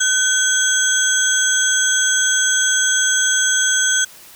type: tone cluster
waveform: sine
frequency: 1516 / 3333 / 6310 / 7830 Hz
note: F#6 / G#7 / G8 / B8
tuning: +42 / +5 / +10 / -16 cents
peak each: -18 / -21 / -19 / -20 dBFS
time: 0-4.05 s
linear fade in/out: 10 ms
effects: white hiss -42 dBFS RMS until 4.35 s